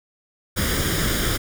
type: noise with comb filter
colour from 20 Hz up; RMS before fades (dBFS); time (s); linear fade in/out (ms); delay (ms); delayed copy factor
pink; -22; 0.56-1.38; 20; 0.58; +0.65
effects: none